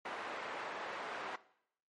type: band-pass noise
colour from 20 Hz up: pink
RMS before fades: -43 dBFS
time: 0.05-1.36 s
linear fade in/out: 5 ms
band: 610 to 1800 Hz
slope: 12 dB/octave
effects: noise-tail reverb RT60 0.7 s tail -18 dB re dry + MP3 48 kbps